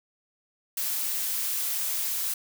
blue noise, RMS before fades -29 dBFS, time 0.77-2.34 s, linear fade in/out 5 ms, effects none

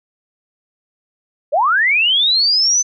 sine linear sweep, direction up, 519 to 6180 Hz, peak -11 dBFS, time 1.52-2.83 s, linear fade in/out 20 ms, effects none

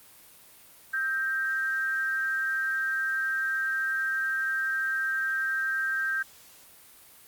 sine tone with amplitude modulation, 1578 Hz, G6, 11 cents sharp, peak -23 dBFS, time 0.93-6.23 s, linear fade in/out 10 ms, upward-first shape sine, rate 280 Hz, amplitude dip 55%, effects white hiss -53 dBFS RMS until 7.27 s + Opus 32 kbps

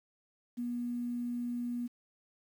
sine tone, 241.4 Hz, B3, 39 cents flat, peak -33 dBFS, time 0.57-1.88 s, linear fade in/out 20 ms, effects 10-bit

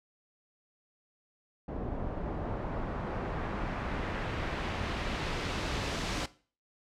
pink noise with low-pass filter sweep, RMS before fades -35 dBFS, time 1.68-6.26 s, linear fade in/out 5 ms, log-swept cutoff 620 to 5800 Hz, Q 0.84, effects noise-tail reverb RT60 0.4 s tail -18 dB re dry

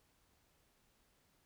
silence, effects pink hiss -74 dBFS RMS until 1.45 s

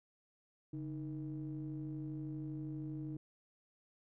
triangle ring-modulated tone, 84.1 Hz, E2, 35 cents sharp, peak -35 dBFS, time 0.73-3.17 s, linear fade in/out 5 ms, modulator 226 Hz, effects none

